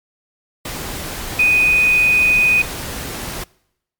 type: tone in noise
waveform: sine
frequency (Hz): 2489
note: D#7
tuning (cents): 0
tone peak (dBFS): -10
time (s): 1.39-2.62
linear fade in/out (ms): 5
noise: pink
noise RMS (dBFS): -27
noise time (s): 0.65-3.44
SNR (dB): +14
effects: noise-tail reverb RT60 0.8 s tail -24 dB re dry + MP3 96 kbps